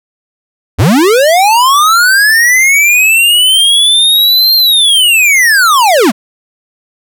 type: linear two-way sweep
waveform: square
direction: up then down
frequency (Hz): 69.3 to 4220 to 181.6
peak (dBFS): -5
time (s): 0.78-6.12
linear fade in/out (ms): 20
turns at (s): 4.55
effects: none